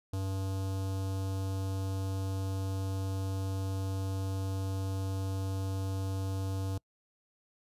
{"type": "tone with notch filter", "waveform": "square", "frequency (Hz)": 96.1, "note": "G2", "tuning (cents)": -34, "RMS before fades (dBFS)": -34, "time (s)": [0.13, 6.78], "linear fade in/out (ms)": 5, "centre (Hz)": 2000, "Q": 0.79, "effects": ["noise-tail reverb RT60 0.1 s tail -26 dB re dry", "resampled to 32000 Hz"]}